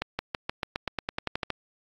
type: accelerating click train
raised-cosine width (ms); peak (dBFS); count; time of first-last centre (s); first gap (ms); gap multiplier
0.3; -12; 14; 0.02-1.503; 170; 0.93
effects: AAC 64 kbps